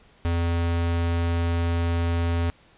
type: tone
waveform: square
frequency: 84.9 Hz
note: F2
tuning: 48 cents flat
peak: -22 dBFS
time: 0.25-2.5 s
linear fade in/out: 0 ms
effects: pink hiss -56 dBFS RMS until 2.77 s + resampled to 8000 Hz